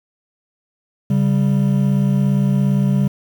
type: tone pair together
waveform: triangle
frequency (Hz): 138.59 / 196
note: C#3 / G3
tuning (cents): 0 / 0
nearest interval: tritone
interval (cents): 600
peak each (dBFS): -14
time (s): 1.1-3.08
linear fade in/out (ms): 5
effects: 7-bit